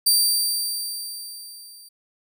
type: tone with level ramp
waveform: 20% pulse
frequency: 4673 Hz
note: D8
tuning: 9 cents flat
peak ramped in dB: -8 to -38 dBFS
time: 0.06-1.89 s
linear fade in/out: 10 ms
effects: none